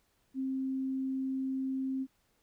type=tone; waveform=sine; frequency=264.8 Hz; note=C4; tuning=21 cents sharp; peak=-31 dBFS; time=0.34-2.07 s; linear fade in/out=50 ms; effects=pink hiss -73 dBFS RMS until 2.42 s